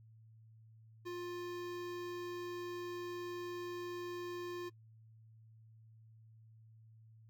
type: tone with notch filter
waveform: square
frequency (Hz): 352.3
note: F4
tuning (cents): +15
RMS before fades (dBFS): -43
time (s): 1.05-4.7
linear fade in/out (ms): 20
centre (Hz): 9900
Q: 0.83
effects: noise-tail reverb RT60 0.1 s tail -21 dB re dry + added 111 Hz sine -58 dBFS peak until 7.29 s